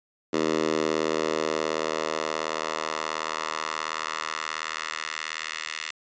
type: tone with high-pass filter sweep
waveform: 10% pulse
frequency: 78.6 Hz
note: D#2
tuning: 18 cents sharp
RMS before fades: -29 dBFS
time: 0.33-5.91 s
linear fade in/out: 5 ms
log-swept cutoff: 330 to 2100 Hz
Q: 1.4
effects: resampled to 16000 Hz